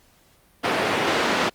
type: band-pass noise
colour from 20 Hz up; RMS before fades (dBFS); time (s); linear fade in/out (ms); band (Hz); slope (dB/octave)
pink; -22; 0.63-1.5; 20; 280 to 3400; 12
effects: pink hiss -58 dBFS RMS until 1.54 s + Opus 48 kbps